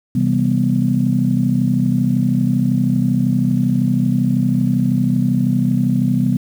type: chord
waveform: sine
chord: C major seventh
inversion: none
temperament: just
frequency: 130.81 / 163.52 / 196.22 / 245.3 Hz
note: C3 / E3 / G3 / B3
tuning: 0 / -14 / +2 / -12 cents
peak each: -18 / -21 / -18 / -17 dBFS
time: 0.15-6.37 s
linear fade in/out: 5 ms
effects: tanh soft clip ceiling -3 dBFS + 7-bit